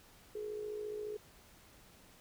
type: tone with amplitude modulation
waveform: sine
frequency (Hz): 422.8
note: G#4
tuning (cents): +31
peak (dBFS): -36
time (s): 0.35-1.17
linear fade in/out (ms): 5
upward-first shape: sine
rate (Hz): 54.6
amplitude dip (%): 55
effects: pink hiss -61 dBFS RMS until 2.2 s